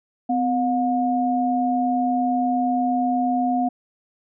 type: tone pair together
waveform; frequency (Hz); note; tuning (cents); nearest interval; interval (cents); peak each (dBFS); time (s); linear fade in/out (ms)
sine; 254.3 / 717.2; C4 / F5; -49 / +46; octave + tritone; 1795; -21; 0.29-3.69; 10
effects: none